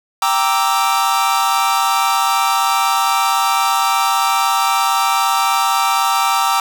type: chord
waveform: 45% pulse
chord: E half-diminished seventh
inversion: first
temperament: equal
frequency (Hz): 784 / 932.3 / 1174.7 / 1318.5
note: G5 / Bb5 / D6 / E6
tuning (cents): 0 / 0 / 0 / 0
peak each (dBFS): -19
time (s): 0.22-6.6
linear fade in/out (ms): 2
effects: none